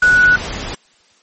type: tone in noise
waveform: sine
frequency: 1473 Hz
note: F#6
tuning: 8 cents flat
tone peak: -7 dBFS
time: 0.02-0.36 s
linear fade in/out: 5 ms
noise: pink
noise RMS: -25 dBFS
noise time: 0.02-0.75 s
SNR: +15 dB
effects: white hiss -53 dBFS RMS until 1.22 s + MP3 32 kbps